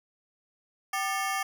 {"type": "ring-modulated tone", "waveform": "25% pulse", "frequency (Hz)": 987.8, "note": "B5", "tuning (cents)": 0, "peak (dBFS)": -21, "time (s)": [0.93, 1.43], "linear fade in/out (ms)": 5, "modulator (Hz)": 214, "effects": []}